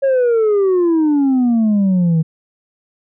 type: exponential sweep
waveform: sine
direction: down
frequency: 554.4 to 156.8 Hz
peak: -8 dBFS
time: 0.02-2.23 s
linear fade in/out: 20 ms
effects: tanh soft clip ceiling -10 dBFS